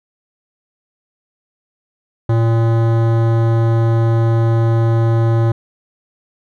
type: tone with hard clipping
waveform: sine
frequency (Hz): 114.5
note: A#2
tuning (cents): -31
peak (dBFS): -13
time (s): 2.29-5.52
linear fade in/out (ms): 5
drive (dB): 17
effects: none